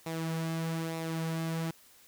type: tone with flanger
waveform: sawtooth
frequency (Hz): 163.1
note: E3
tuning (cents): -18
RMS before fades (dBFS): -34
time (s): 0.06-1.71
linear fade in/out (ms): 5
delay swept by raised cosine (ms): 0.63 to 4.03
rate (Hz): 1.1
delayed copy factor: -0.5
effects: white hiss -59 dBFS RMS until 2.07 s